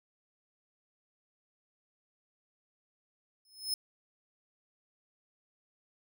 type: tone with exponential growth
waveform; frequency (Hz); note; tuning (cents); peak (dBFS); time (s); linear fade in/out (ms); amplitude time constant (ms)
sawtooth; 5190; E8; -28; -25; 3.45-3.74; 2; 61
effects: none